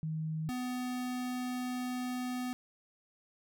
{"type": "tone pair in turn", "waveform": ["sine", "square"], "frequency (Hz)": [157.6, 250.2], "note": ["D#3", "B3"], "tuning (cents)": [23, 23], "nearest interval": "minor sixth", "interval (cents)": 800, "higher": "second", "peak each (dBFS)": [-33, -35], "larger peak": "first", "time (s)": [[0.03, 0.49], [0.49, 2.53]], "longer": "second", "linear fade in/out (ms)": 0, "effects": []}